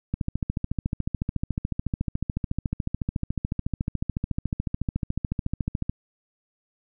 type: click train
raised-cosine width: 5 ms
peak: -13 dBFS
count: 81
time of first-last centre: 0.14-5.895 s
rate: 13.9 Hz
effects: none